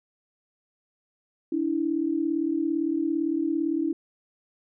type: tone pair together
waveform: sine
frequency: 290 / 327.7 Hz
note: D4 / E4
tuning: -22 / -10 cents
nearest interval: major second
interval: 212 cents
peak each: -27 / -25 dBFS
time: 1.52-3.93 s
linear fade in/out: 5 ms
effects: none